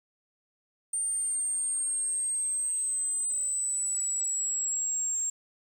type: linear sweep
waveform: sine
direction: down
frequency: 8840 to 7460 Hz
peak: -27 dBFS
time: 0.93-5.3 s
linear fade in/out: 5 ms
effects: 9-bit